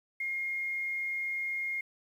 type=tone with quantisation; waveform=sine; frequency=2136 Hz; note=C7; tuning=35 cents sharp; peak=-31 dBFS; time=0.2-1.81 s; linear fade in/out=5 ms; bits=10; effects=none